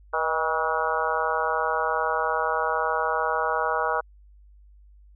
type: harmonic tone with a mistuned harmonic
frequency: 160.6 Hz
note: E3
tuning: 45 cents flat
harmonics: 3 / 4 / 5 / 6 / 7 / 8 / 9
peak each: -30 / -30 / -30 / -30 / -30 / -30 / -30 dBFS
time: 0.13-4.01 s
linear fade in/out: 10 ms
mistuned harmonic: 4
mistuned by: -48 cents
effects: added 50 Hz sine -49 dBFS peak until 5.15 s